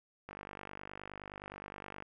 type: click train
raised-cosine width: 0.5 ms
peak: -29 dBFS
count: 87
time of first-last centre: 0.29-2.024 s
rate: 49.6 Hz
effects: none